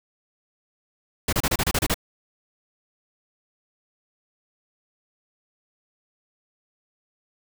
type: noise bursts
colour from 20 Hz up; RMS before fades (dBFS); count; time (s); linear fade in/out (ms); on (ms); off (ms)
pink; -22; 9; 1.28-1.943; 5; 47; 30
effects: none